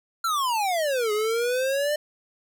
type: exponential two-way sweep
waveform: square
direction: down then up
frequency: 1388 to 415.3 to 605 Hz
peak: -23 dBFS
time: 0.24-1.96 s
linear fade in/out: 5 ms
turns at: 1.12 s
effects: none